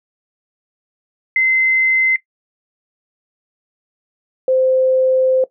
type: tone pair in turn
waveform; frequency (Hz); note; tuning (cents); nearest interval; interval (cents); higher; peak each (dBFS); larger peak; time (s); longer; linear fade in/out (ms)
sine; 2063 / 519.2; C7 / C5; -25 / -13; 2 octaves; 2388; first; -11; neither; 1.36-2.16 / 4.48-5.44; second; 2
effects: noise-tail reverb RT60 0.1 s tail -17 dB re dry